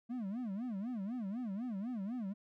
triangle tone with vibrato, 220 Hz, A3, in tune, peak -35 dBFS, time 0.09-2.34 s, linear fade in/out 20 ms, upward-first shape sine, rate 4 Hz, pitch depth 260 cents each way, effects none

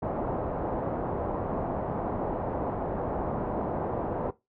white low-pass noise, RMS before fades -31 dBFS, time 0.02-4.31 s, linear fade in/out 10 ms, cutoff 840 Hz, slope 24 dB/octave, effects noise-tail reverb RT60 0.2 s tail -18 dB re dry

